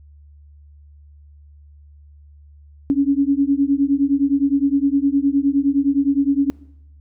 sine beating tone pair, 274.7 / 284.4 Hz, C#4 / C#4, -16 / +45 cents, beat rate 9.7 Hz, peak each -17 dBFS, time 2.9-6.5 s, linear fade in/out 0 ms, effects noise-tail reverb RT60 0.8 s tail -23 dB re dry + added 73 Hz sine -43 dBFS peak until 7 s

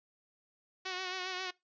5% pulse tone with vibrato, 370 Hz, F#4, in tune, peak -25 dBFS, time 0.85-1.51 s, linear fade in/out 10 ms, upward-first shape sine, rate 7.4 Hz, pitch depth 38 cents each way, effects noise-tail reverb RT60 0.2 s tail -22 dB re dry + resampled to 16000 Hz

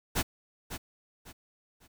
pink noise with echo, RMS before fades -28 dBFS, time 0.15-0.23 s, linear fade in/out 20 ms, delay 550 ms, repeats 3, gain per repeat -10 dB, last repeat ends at 1.88 s, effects none

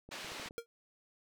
clicks, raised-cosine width 2 ms, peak -38 dBFS, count 6, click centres 0.09 / 0.246 / 0.319 / 0.398 / 0.46 / 0.509 s
white band-pass noise, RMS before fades -45 dBFS, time 0.11-0.49 s, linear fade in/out 10 ms, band 200 to 3900 Hz, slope 12 dB/octave
square tone with exponential decay, 466.2 Hz, A#4, in tune, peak -34 dBFS, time 0.58-0.66 s, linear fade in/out 0 ms, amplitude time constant 16 ms
effects none

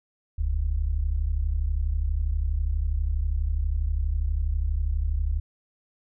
sine tone pair together, 41.31 / 73.6 Hz, E1 / D2, +4 / +4 cents, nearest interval minor seventh, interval 1000 cents, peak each -25 dBFS, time 0.38-5.4 s, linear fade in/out 10 ms, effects none

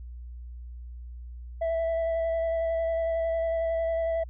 sine tone with vibrato, 659.3 Hz, E5, in tune, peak -22 dBFS, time 1.61-4.24 s, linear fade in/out 10 ms, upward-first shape square, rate 11 Hz, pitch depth 10 cents each way, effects tanh soft clip ceiling -24 dBFS + added 60 Hz sine -38 dBFS peak until 4.29 s

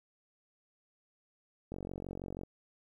click train, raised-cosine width 2 ms, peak -28 dBFS, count 34, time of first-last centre 1.72-2.434 s, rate 46.2 Hz, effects 11-bit

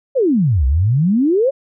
sine exponential two-way sweep, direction down then up, 574 to 61.74 to 574 Hz, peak -11 dBFS, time 0.15-1.51 s, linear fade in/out 20 ms, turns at 0.66 s, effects none

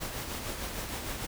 pink noise with tremolo, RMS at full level -35 dBFS, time 0-1.27 s, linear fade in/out 20 ms, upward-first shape triangle, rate 6.6 Hz, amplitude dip 45%, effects none

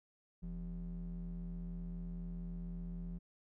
triangle ring-modulated tone, 107.6 Hz, A2, 38 cents flat, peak -35 dBFS, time 0.42-3.19 s, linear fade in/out 20 ms, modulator 65.6 Hz, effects tanh soft clip ceiling -31 dBFS

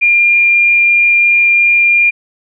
sine tone with frequency modulation, 2401 Hz, D7, 38 cents sharp, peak -6 dBFS, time 0.01-2.11 s, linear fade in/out 20 ms, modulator 25.5 Hz, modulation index 0.21, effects none

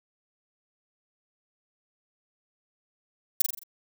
violet noise with echo, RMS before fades -19 dBFS, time 3.4-3.42 s, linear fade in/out 5 ms, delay 43 ms, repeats 5, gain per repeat -5 dB, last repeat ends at 3.635 s, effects none

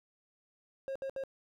triangle tone bursts, 539 Hz, C#5, 49 cents flat, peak -33 dBFS, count 3, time 0.88-1.237 s, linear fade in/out 0 ms, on 75 ms, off 66 ms, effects none

